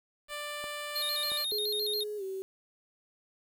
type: tone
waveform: 10% pulse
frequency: 590 Hz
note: D5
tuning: 8 cents sharp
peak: -28 dBFS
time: 0.28-1.46 s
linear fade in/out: 50 ms
type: clicks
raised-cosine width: 1 ms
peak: -31 dBFS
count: 2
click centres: 0.641 / 1.318 s
type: tone with vibrato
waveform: square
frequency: 3951 Hz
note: B7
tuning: in tune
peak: -31 dBFS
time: 0.95-2.04 s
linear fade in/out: 10 ms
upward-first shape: square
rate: 7.1 Hz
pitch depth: 110 cents each way
type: tone with pitch glide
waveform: sine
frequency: 420 to 382.9 Hz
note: G#4 to G4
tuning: +19 to -41 cents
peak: -34 dBFS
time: 1.52-2.42 s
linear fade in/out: 0 ms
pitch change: -160 cents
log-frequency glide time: 2.17-2.23 s
effects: 9-bit